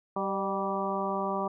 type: harmonic tone with a mistuned harmonic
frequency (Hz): 194.3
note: G3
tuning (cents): -15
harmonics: 1 / 2 / 3 / 4 / 5 / 6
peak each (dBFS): -35 / -35 / -35 / -35 / -35 / -35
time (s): 0.16-1.48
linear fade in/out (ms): 5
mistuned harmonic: 3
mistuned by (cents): +44
effects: none